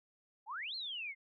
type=exponential two-way sweep; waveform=sine; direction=up then down; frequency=784 to 4333 to 2065 Hz; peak=-39 dBFS; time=0.46-1.15 s; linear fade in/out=50 ms; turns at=0.75 s; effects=none

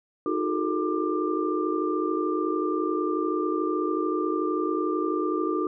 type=tone cluster; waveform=sine; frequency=311.7 / 362.9 / 416.8 / 450.2 / 1189 Hz; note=D#4 / F#4 / G#4 / A4 / D6; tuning=+3 / -34 / +6 / +40 / +21 cents; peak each=-28 / -28 / -34 / -32 / -31 dBFS; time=0.26-5.67 s; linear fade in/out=2 ms; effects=none

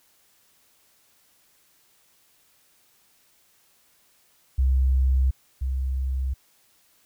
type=tone pair in turn; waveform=sine; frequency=65.4 / 65.63 Hz; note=C2 / C2; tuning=0 / +6 cents; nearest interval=unison; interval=6 cents; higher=second; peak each=-17 / -23 dBFS; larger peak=first; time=4.58-5.31 / 5.61-6.34 s; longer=neither; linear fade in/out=10 ms; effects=white hiss -62 dBFS RMS until 7.05 s

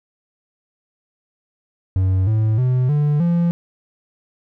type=tone with pitch steps; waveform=triangle; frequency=94 / 109.23 / 126.93 / 147.5 / 171.4 Hz; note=F#2 / A2 / B2 / D3 / F3; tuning=+28 / -12 / +48 / +8 / -32 cents; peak=-12 dBFS; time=1.96-3.51 s; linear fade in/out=0 ms; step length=310 ms; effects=none

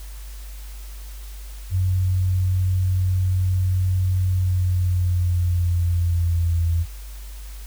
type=tone with pitch glide; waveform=sine; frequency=92.5 to 83.85 Hz; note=F#2 to E2; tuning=0 to +30 cents; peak=-17 dBFS; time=1.7-6.86 s; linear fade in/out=50 ms; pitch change=-170 cents; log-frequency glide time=4.28-6.72 s; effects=added 50 Hz sine -33 dBFS peak until 7.66 s + white hiss -46 dBFS RMS until 7.66 s

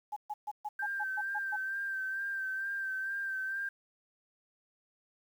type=tone bursts; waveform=sine; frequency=840 Hz; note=G#5; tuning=19 cents sharp; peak=-34 dBFS; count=9; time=0.12-1.565 s; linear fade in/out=10 ms; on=45 ms; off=130 ms
type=tone with vibrato; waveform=sine; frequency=1568 Hz; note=G6; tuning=in tune; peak=-33 dBFS; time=0.79-3.69 s; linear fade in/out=5 ms; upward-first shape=sine; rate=2.2 Hz; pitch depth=32 cents each way
effects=10-bit

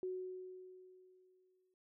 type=tone with exponential decay; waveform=sine; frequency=369.8 Hz; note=F#4; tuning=1 cent flat; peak=-37 dBFS; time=0.03-1.74 s; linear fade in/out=1 ms; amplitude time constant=370 ms; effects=none

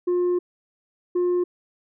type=tone pair in turn; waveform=sine; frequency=355.8 / 355.8 Hz; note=F4 / F4; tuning=+32 / +32 cents; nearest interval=unison; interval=0 cents; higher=neither; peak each=-16 dBFS; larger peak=neither; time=0.07-0.39 / 1.15-1.44 s; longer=first; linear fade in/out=10 ms; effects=tanh soft clip ceiling -18 dBFS

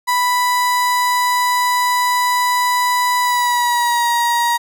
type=tone with pitch glide; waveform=35% pulse; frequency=988 to 947.2 Hz; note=B5 to A#5; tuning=0 to +27 cents; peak=-12 dBFS; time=0.07-4.58 s; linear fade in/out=20 ms; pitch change=-73 cents; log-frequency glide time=3.21-4.08 s; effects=none

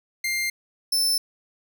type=tone pair in turn; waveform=sawtooth; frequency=2100 / 5292 Hz; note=C7 / E8; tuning=+6 / +6 cents; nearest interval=octave + major third; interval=1600 cents; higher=second; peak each=-20 / -17 dBFS; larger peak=second; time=0.24-0.5 / 0.92-1.18 s; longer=neither; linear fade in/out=5 ms; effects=none

